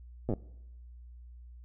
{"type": "slowing click train", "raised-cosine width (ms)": 2, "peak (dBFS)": -19, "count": 6, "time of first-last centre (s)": [0.29, 0.337], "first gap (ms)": 8, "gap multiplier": 1.08, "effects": ["noise-tail reverb RT60 0.9 s tail -22 dB re dry", "added 60 Hz sine -47 dBFS peak until 1.64 s"]}